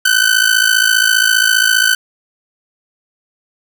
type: ring-modulated tone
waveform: sawtooth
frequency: 1515 Hz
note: F#6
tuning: 40 cents sharp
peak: -3 dBFS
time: 0.05-1.95 s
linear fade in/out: 5 ms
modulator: 27.5 Hz
effects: none